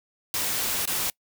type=noise with dropouts; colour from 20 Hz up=white; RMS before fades=-27 dBFS; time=0.34-1.1 s; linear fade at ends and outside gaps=1 ms; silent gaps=0.855-0.875 s; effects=noise-tail reverb RT60 0.1 s tail -25 dB re dry